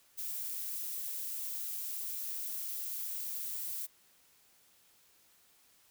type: noise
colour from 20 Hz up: violet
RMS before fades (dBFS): -39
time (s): 0.17-3.87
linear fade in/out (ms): 20
effects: white hiss -66 dBFS RMS until 5.9 s